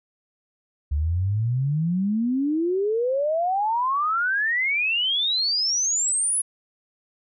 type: exponential sweep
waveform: sine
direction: up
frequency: 70.2 to 10560 Hz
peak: -20 dBFS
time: 0.91-6.42 s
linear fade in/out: 10 ms
effects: none